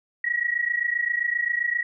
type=tone pair together; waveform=sine; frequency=1899 / 1926.6 Hz; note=A#6 / B6; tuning=+32 / -43 cents; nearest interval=unison; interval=25 cents; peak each=-25 dBFS; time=0.24-1.83 s; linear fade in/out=5 ms; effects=none